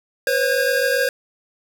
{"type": "tone cluster", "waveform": "square", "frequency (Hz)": [496.8, 544, 1620], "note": ["B4", "C#5", "G#6"], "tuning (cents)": [10, -33, -43], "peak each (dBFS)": -22, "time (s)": [0.27, 1.09], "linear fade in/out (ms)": 2, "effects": []}